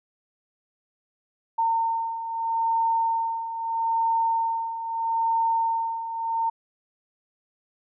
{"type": "beating tone pair", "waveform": "sine", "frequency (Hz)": [910, 910.78], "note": ["A#5", "A#5"], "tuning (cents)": [-42, -40], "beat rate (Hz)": 0.78, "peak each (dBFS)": [-29, -23], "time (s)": [1.58, 6.5], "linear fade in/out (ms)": 10, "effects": []}